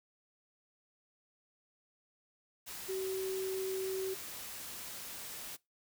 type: tone in noise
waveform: sine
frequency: 380 Hz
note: F#4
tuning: 46 cents sharp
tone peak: -34 dBFS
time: 2.88-4.15 s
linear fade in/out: 20 ms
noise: white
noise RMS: -45 dBFS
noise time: 2.66-5.57 s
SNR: +8 dB
effects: noise-tail reverb RT60 0.2 s tail -22 dB re dry